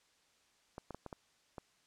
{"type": "clicks", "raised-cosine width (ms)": 1, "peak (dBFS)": -30, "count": 6, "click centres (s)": [0.781, 0.907, 0.946, 1.063, 1.128, 1.582], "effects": ["white hiss -71 dBFS RMS until 1.86 s", "low-pass 7000 Hz 12 dB/octave"]}